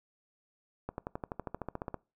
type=accelerating click train; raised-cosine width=1 ms; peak=-22 dBFS; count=15; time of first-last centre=0.89-1.943 s; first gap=91 ms; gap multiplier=0.97; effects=noise-tail reverb RT60 0.3 s tail -23 dB re dry